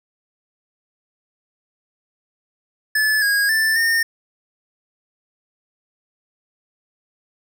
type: tone with pitch steps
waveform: square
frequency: 1731 / 1640 / 1768 / 1825 Hz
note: A6 / G#6 / A6 / A#6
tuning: -29 / -22 / +8 / -37 cents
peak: -16 dBFS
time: 2.95-4.03 s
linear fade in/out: 5 ms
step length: 270 ms
effects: none